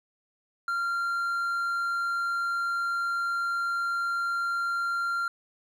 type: tone with hard clipping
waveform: triangle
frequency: 1384 Hz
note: F6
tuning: 16 cents flat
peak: -27 dBFS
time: 0.68-5.28 s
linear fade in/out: 2 ms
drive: 6 dB
effects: none